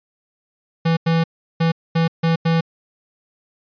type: tone bursts at uneven times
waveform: square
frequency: 164.81 Hz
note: E3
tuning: in tune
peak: -15 dBFS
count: 6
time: 0.85-0.97 / 1.06-1.24 / 1.6-1.72 / 1.95-2.08 / 2.23-2.36 / 2.45-2.61 s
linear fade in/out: 10 ms
effects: resampled to 11025 Hz